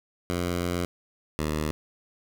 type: tone pair in turn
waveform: 10% pulse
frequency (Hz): 87.8 / 76.74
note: F2 / D#2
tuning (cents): +10 / -23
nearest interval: major second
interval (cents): 233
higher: first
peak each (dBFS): -18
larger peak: neither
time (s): 0.3-0.85 / 1.39-1.71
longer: first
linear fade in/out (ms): 0
effects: none